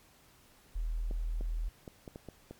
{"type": "tone", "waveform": "sine", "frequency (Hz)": 40.36, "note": "E1", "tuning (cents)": -36, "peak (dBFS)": -31, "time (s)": [0.75, 1.69], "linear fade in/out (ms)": 10}
{"type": "clicks", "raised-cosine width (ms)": 2, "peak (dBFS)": -30, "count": 7, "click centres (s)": [1.111, 1.41, 1.878, 2.078, 2.159, 2.287, 2.51]}
{"effects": ["pink hiss -62 dBFS RMS until 2.59 s", "MP3 96 kbps"]}